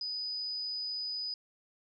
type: tone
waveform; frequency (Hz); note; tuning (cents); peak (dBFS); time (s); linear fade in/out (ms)
sine; 4978; D#8; 0; -34; 0.01-1.34; 2
effects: none